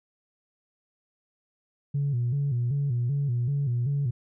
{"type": "tone with vibrato", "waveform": "sine", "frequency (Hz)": 130.81, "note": "C3", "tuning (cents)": 0, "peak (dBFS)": -22, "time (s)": [1.94, 4.11], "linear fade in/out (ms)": 10, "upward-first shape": "square", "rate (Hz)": 2.6, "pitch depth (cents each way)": 140, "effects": ["tanh soft clip ceiling -20 dBFS"]}